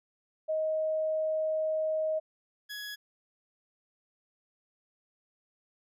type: tone pair in turn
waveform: sine / 20% pulse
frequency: 628 / 1676.6 Hz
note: D#5 / G#6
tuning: +16 / +16 cents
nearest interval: octave + perfect fourth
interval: 1700 cents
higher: second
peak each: -27 / -33 dBFS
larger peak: first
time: 0.48-2.2 / 2.69-2.96 s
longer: first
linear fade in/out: 20 ms
effects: none